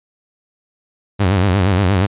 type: tone with vibrato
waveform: sawtooth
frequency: 95.3 Hz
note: G2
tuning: 48 cents flat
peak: -8 dBFS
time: 1.19-2.07 s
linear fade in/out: 20 ms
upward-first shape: sine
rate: 8.5 Hz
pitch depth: 130 cents each way
effects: resampled to 8000 Hz